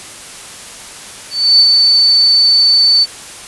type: tone with ADSR envelope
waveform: sine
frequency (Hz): 4514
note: C#8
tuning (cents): +31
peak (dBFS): -3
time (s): 1.3-3.06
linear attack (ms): 290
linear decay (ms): 65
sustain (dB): -3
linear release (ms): 34
effects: white hiss -31 dBFS RMS until 3.47 s + resampled to 24000 Hz